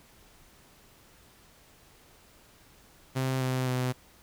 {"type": "tone with pitch steps", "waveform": "sawtooth", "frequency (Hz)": [131.1, 129, 126.93], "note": ["C3", "C3", "B2"], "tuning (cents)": [4, -24, 48], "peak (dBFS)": -23, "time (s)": [3.15, 3.93], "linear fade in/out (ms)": 20, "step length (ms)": 260, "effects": ["pink hiss -58 dBFS RMS until 4.22 s"]}